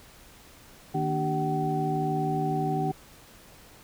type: tone cluster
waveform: sine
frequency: 155 / 233.8 / 294.9 / 387.3 / 758 Hz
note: D#3 / A#3 / D4 / G4 / F#5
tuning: -6 / +5 / +7 / -21 / +42 cents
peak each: -29 / -37 / -33 / -32 / -29 dBFS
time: 0.94-2.92 s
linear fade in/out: 10 ms
effects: pink hiss -52 dBFS RMS until 3.83 s